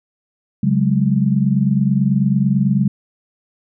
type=chord; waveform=sine; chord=C# suspended fourth; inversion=none; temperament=equal with one note detuned; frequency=138.59 / 187.58 / 207.7 Hz; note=C#3 / F#3 / G#3; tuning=0 / +24 / 0 cents; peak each=-17 dBFS; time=0.63-2.88 s; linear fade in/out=5 ms; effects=none